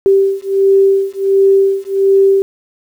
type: beating tone pair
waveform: sine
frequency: 390 / 391.4 Hz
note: G4 / G4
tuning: -9 / -3 cents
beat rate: 1.4 Hz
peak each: -11 dBFS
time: 0.06-2.42 s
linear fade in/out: 0 ms
effects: 7-bit